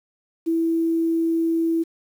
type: tone with quantisation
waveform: sine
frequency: 329.6 Hz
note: E4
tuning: in tune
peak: -18 dBFS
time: 0.46-1.84 s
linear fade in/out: 20 ms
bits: 8
effects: none